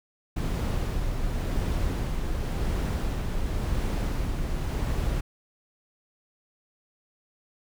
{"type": "noise with tremolo", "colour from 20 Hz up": "brown", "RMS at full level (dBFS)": -26, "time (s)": [0.36, 5.21], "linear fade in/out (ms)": 10, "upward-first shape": "sine", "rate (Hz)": 0.92, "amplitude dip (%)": 30, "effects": []}